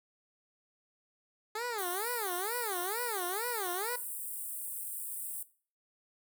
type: tone with vibrato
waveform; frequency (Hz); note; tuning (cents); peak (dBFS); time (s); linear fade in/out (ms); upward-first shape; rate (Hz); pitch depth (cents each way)
15% pulse; 415.3; G#4; 0; -28; 1.55-3.96; 5; sine; 2.2; 290
type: high-pass noise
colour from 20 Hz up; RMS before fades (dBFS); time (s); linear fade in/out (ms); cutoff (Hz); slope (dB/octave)
pink; -40; 1.78-5.43; 5; 8200; 96
effects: noise-tail reverb RT60 0.4 s tail -17 dB re dry